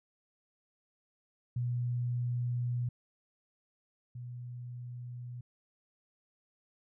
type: tone pair in turn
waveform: sine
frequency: 121.9 / 122.37 Hz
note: B2 / B2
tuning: -22 / -16 cents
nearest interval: unison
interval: 6 cents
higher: second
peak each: -30 / -40 dBFS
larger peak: first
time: 1.56-2.89 / 4.15-5.41 s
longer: first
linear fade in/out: 5 ms
effects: none